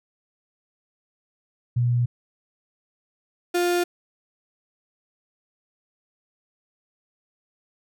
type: tone pair in turn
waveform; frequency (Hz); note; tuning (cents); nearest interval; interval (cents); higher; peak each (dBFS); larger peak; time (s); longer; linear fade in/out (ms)
sine / 35% pulse; 121.1 / 351.7; B2 / F4; -34 / +12; octave + tritone; 1846; second; -18; neither; 1.76-2.06 / 3.54-3.84; neither; 10
effects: none